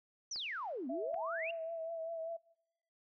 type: exponential two-way sweep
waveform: sine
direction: down then up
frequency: 6272 to 242.5 to 2864 Hz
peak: -38 dBFS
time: 0.31-1.51 s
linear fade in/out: 5 ms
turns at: 0.88 s
type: clicks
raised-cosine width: 0.5 ms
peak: -39 dBFS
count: 2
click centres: 0.36 / 1.143 s
type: tone with vibrato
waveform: sine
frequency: 658 Hz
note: E5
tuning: 3 cents flat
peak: -38 dBFS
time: 0.89-2.37 s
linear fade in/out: 10 ms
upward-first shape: triangle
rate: 5.1 Hz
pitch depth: 43 cents each way
effects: noise-tail reverb RT60 0.9 s tail -25 dB re dry